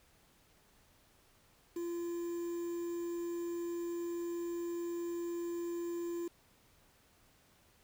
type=tone with quantisation; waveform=triangle; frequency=343.1 Hz; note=F4; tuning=31 cents flat; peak=-34 dBFS; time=1.76-6.28 s; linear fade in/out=5 ms; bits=9; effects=pink hiss -67 dBFS RMS until 7.83 s